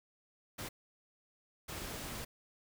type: noise bursts at uneven times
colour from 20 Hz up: pink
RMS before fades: -43 dBFS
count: 2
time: 0.58-0.69 / 1.68-2.25 s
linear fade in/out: 10 ms
effects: none